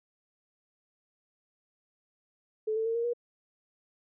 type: tone with pitch steps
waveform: sine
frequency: 433.9 / 444.6 / 455.5 / 466.7 / 478.1 Hz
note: A4 / A4 / A#4 / A#4 / A#4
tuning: -24 / +18 / -40 / +2 / +44 cents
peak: -27 dBFS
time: 2.67-3.135 s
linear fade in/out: 10 ms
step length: 93 ms
effects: none